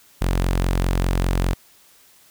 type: tone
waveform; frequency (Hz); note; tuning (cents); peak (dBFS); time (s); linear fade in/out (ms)
sawtooth; 45; F#1; -47; -14; 0.21-1.54; 10
effects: white hiss -53 dBFS RMS until 2.3 s